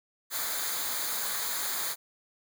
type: noise with comb filter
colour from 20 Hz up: white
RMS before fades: -32 dBFS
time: 0.3-1.96 s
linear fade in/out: 50 ms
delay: 0.36 ms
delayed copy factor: -0.7
effects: none